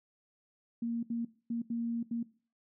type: tone bursts at uneven times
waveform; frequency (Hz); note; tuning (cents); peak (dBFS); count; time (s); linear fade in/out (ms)
sine; 233.1; A#3; 0; -31; 5; 0.82-1.03 / 1.1-1.25 / 1.5-1.62 / 1.7-2.03 / 2.11-2.23; 5
effects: noise-tail reverb RT60 0.4 s tail -19 dB re dry